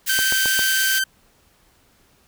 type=high-pass noise; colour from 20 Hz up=white; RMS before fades=-24 dBFS; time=0.06-1 s; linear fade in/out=20 ms; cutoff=1500 Hz; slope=48 dB/octave
type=tone; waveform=sawtooth; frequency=1552 Hz; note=G6; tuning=18 cents flat; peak=-15 dBFS; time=0.09-1.04 s; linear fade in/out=5 ms
type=click train; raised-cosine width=1 ms; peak=-15 dBFS; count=4; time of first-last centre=0.19-0.592 s; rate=7.46 Hz
effects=pink hiss -58 dBFS RMS until 2.27 s